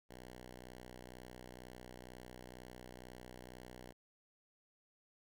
5% pulse tone, 62.1 Hz, B1, 10 cents sharp, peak -40 dBFS, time 0.09-3.93 s, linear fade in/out 20 ms, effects none

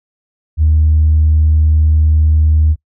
sine tone, 77.5 Hz, D#2, 6 cents flat, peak -6 dBFS, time 0.57-2.76 s, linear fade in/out 50 ms, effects noise-tail reverb RT60 0.1 s tail -22 dB re dry + tanh soft clip ceiling -3 dBFS

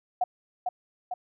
sine tone with echo, 728 Hz, F#5, 28 cents flat, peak -21 dBFS, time 0.21-0.24 s, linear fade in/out 5 ms, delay 450 ms, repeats 2, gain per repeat -4 dB, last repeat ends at 1.14 s, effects none

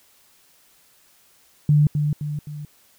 sine tone with echo, 148.4 Hz, D3, 18 cents sharp, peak -12 dBFS, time 1.69-1.87 s, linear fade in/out 2 ms, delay 260 ms, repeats 3, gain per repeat -6 dB, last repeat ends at 2.65 s, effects white hiss -57 dBFS RMS until 2.98 s

